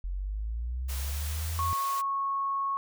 sine linear sweep, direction up, 43.61 to 86.3 Hz, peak -30 dBFS, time 0.04-1.73 s, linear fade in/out 0 ms
white high-pass noise, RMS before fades -40 dBFS, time 0.88-2.02 s, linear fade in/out 20 ms, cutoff 430 Hz, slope 48 dB/octave
sine tone, 1100 Hz, C#6, 14 cents flat, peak -27 dBFS, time 1.59-2.77 s, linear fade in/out 0 ms
effects none

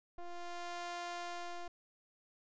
sawtooth ring-modulated tone, 348.7 Hz, F4, 3 cents flat, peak -34 dBFS, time 0.18-1.68 s, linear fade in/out 5 ms, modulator 349 Hz, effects resampled to 16000 Hz

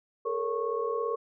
sine tone cluster, 426 / 464.1 / 558 / 1100 Hz, G#4 / A#4 / C#5 / C#6, +44 / -8 / +11 / -14 cents, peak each -34 / -30 / -39 / -34 dBFS, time 0.25-1.16 s, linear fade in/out 10 ms, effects none

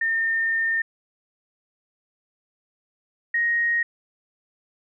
sine tone pair in turn, 1816 / 1873.5 Hz, A#6 / A#6, -46 / +8 cents, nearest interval minor second, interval 54 cents, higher second, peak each -20 / -19 dBFS, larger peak second, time 0.01-0.82 / 3.34-3.83 s, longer first, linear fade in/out 5 ms, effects none

